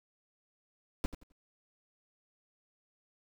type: noise with echo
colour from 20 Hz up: brown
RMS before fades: -30 dBFS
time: 1.04-1.06 s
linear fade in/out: 0 ms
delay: 87 ms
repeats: 3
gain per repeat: -12 dB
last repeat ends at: 1.321 s
effects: none